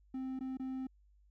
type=tone with dropouts; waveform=triangle; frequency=261.6 Hz; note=C4; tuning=in tune; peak=-35 dBFS; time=0.14-0.87 s; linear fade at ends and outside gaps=5 ms; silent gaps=0.392-0.407 / 0.572-0.596 s; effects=added 50 Hz sine -63 dBFS peak until 1.3 s